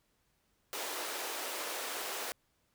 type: high-pass noise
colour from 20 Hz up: pink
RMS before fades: -39 dBFS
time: 0.73-2.32 s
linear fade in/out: 0 ms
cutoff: 390 Hz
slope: 24 dB/octave
effects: pink hiss -75 dBFS RMS until 2.74 s